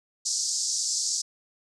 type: band-pass noise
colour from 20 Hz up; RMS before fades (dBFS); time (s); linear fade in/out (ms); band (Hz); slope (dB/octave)
pink; -28; 0.25-1.22; 10; 4800 to 8000; 48
effects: none